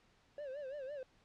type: tone with vibrato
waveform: triangle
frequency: 554.4 Hz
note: C#5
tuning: in tune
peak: -40 dBFS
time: 0.38-1.03 s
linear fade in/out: 2 ms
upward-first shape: sine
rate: 5.9 Hz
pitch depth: 130 cents each way
effects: pink hiss -70 dBFS RMS until 1.24 s + low-pass 5000 Hz 12 dB/octave